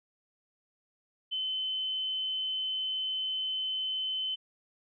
sine tone, 3053 Hz, G7, 46 cents flat, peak -30 dBFS, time 1.31-4.36 s, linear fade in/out 20 ms, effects none

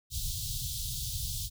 pink band-stop noise, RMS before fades -35 dBFS, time 0.1-1.5 s, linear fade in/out 50 ms, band 140 to 3400 Hz, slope 48 dB/octave, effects none

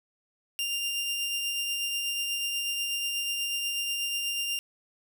sawtooth tone with tremolo, 2794 Hz, F7, in tune, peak -24 dBFS, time 0.59-4.59 s, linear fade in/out 0 ms, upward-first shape triangle, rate 8.2 Hz, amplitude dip 30%, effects none

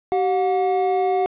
triangle tone pair together, 383.1 / 723.2 Hz, G4 / F#5, -40 / -40 cents, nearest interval major seventh, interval 1100 cents, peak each -18 dBFS, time 0.12-1.26 s, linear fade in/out 0 ms, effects resampled to 8000 Hz + 9-bit

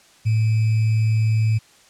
sine tone with sample-and-hold, 110 Hz, A2, in tune, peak -15 dBFS, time 0.25-1.59 s, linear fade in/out 20 ms, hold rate 2450 Hz, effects white hiss -52 dBFS RMS until 1.89 s + low-pass 8000 Hz 12 dB/octave

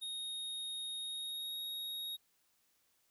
square tone with pitch glide, 3729 to 3761 Hz, A#7 to A#7, 0 to +15 cents, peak -40 dBFS, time 0.01-2.17 s, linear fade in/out 20 ms, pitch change +15 cents, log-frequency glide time 0.98-1.56 s, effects white hiss -75 dBFS RMS until 3.1 s

